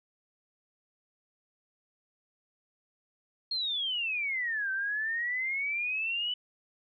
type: exponential two-way sweep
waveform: sine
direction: down then up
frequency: 4288 to 1538 to 2993 Hz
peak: -29 dBFS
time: 3.51-6.34 s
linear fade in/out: 5 ms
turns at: 4.71 s
effects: none